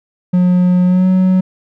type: tone with pitch glide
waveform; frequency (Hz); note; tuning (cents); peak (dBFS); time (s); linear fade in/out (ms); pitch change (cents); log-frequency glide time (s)
triangle; 180.1 to 185.91; F#3 to F#3; -46 to +9; -6; 0.33-1.41; 10; +55; 0.85-1.07
effects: none